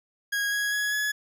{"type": "tone with pitch steps", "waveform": "40% pulse", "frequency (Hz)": [1645, 1661.2, 1677.6, 1694.2], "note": ["G#6", "G#6", "G#6", "G#6"], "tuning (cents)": [-17, 0, 17, 34], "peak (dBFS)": -24, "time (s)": [0.32, 1.12], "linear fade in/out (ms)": 10, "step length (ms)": 200, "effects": []}